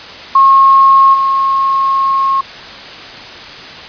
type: tone with level steps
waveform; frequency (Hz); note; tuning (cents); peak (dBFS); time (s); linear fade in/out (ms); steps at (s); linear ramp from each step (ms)
sine; 1083; C#6; -41; -3 / -9; 0.35-2.41; 5; 1.13; 20
effects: white hiss -29 dBFS RMS until 3.88 s + resampled to 11025 Hz